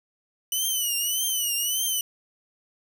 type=tone with vibrato; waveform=10% pulse; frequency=2969 Hz; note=F#7; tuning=5 cents sharp; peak=-16 dBFS; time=0.52-2.01 s; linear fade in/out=2 ms; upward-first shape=triangle; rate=1.7 Hz; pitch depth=120 cents each way; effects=8-bit